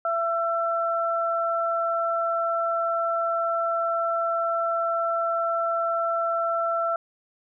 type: tone pair together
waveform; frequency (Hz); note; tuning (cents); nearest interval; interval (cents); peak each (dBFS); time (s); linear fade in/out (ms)
sine; 671.3 / 1341; E5 / E6; +31 / +29; octave; 1198; -25; 0.05-6.96; 2
effects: none